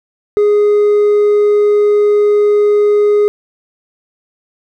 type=tone with hard clipping; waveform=sine; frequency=414.9 Hz; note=G#4; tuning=2 cents flat; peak=-8 dBFS; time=0.37-3.28 s; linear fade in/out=0 ms; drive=2 dB; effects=none